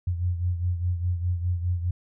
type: beating tone pair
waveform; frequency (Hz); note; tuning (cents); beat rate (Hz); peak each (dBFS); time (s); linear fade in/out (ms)
sine; 87.8 / 92.7; F2 / F#2; +10 / +4; 4.9; -24 / -31; 0.07-1.91; 5
effects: none